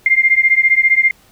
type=beating tone pair; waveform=sine; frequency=2100 / 2115 Hz; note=C7 / C7; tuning=+6 / +18 cents; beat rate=15 Hz; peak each=-12 dBFS; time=0.06-1.11 s; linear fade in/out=2 ms; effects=pink hiss -50 dBFS RMS until 1.31 s